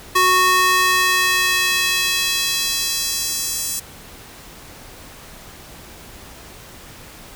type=tone with high-pass filter sweep; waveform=square; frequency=368.6 Hz; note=F#4; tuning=7 cents flat; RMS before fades=-18 dBFS; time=0.15-3.8 s; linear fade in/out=10 ms; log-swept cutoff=890 to 7500 Hz; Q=1.2; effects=pink hiss -40 dBFS RMS until 7.35 s